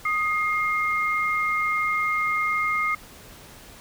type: tone pair together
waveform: sine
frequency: 1244.5 / 2126 Hz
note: D#6 / C7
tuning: 0 / +27 cents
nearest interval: major sixth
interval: 927 cents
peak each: -24 dBFS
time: 0.05-2.95 s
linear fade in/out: 5 ms
effects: pink hiss -46 dBFS RMS until 3.8 s